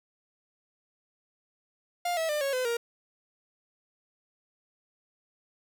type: tone with pitch steps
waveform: 45% pulse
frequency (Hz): 703 / 648.4 / 598 / 551.6 / 508.7 / 469.2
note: F5 / E5 / D5 / C#5 / C5 / A#4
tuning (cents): +11 / -29 / +31 / -9 / -49 / +11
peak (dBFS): -27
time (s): 2.05-2.77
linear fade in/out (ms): 5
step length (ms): 120
effects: none